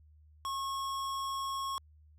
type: tone with sample-and-hold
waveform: sine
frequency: 1087 Hz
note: C#6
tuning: 34 cents flat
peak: -33 dBFS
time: 0.45-1.78 s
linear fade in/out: 0 ms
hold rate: 4410 Hz
effects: added 76 Hz sine -57 dBFS peak until 2.18 s + low-pass 11000 Hz 12 dB/octave